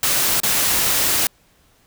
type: noise with dropouts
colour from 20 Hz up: white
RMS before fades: -18 dBFS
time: 0.03-1.27 s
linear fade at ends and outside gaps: 2 ms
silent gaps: 0.402-0.433 s
effects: pink hiss -57 dBFS RMS until 1.86 s